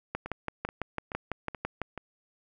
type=two click trains; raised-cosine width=0.5 ms; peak=-16 / -22 dBFS; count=11 / 5; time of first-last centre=0.15-1.817 / 0.26-1.977 s; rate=6 / 2.33 Hz; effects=none